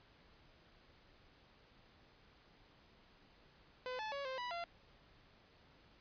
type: tone with pitch steps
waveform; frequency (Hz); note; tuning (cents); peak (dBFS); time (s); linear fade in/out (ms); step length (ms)
sawtooth; 506 / 867 / 561 / 523 / 982 / 687; B4 / A5 / C#5 / C5 / B5 / F5; +42 / -26 / +21 / -1 / -10 / -29; -37; 3.86-4.64; 0; 130
effects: pink hiss -66 dBFS RMS until 6 s + resampled to 11025 Hz